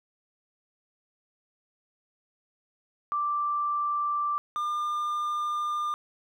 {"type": "tone pair in turn", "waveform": ["sine", "triangle"], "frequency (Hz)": [1174.7, 1202.2], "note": ["D6", "D6"], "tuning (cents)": [0, 40], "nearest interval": "unison", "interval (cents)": 40, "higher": "second", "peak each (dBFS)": -25, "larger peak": "neither", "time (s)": [[3.12, 4.38], [4.56, 5.94]], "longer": "second", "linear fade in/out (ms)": 0, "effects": []}